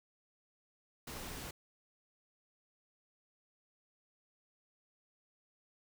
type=noise; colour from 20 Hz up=pink; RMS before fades=-45 dBFS; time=1.07-1.51 s; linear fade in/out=5 ms; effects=none